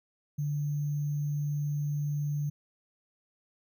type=tone with sample-and-hold; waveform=sine; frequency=146.4 Hz; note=D3; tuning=5 cents flat; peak=-28 dBFS; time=0.38-2.5 s; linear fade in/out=10 ms; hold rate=6300 Hz; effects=none